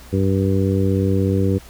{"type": "harmonic tone", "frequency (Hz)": 96.6, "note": "G2", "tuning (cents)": -25, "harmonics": [1, 2, 3, 4, 5], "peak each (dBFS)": [-18, -21, -23, -24, -25], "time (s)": [0.12, 1.59], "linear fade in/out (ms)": 20, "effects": ["added 60 Hz sine -41 dBFS peak until 1.69 s", "pink hiss -44 dBFS RMS until 1.69 s"]}